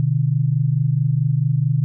sine tone pair together, 125.72 / 150.3 Hz, B2 / D3, +31 / +40 cents, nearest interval minor third, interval 309 cents, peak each -18 dBFS, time 0-1.84 s, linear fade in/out 0 ms, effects none

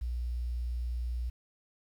sine tone with quantisation, 60.2 Hz, B1, 44 cents flat, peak -31 dBFS, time 0.01-1.3 s, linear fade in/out 10 ms, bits 10, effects none

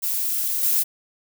violet noise with level steps, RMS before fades -24 / -20 dBFS, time 0.02-0.84 s, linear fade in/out 20 ms, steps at 0.63 s, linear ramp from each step 2 ms, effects none

